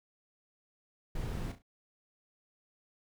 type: noise with echo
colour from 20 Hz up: brown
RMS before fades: -37 dBFS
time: 1.15-1.52 s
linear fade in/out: 5 ms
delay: 34 ms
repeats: 3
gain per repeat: -9 dB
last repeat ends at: 1.622 s
effects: none